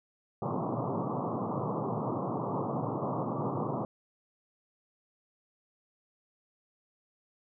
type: band-pass noise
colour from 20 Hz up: pink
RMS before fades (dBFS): -33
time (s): 0.42-3.85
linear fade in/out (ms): 2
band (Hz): 110 to 1200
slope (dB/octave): 96
effects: none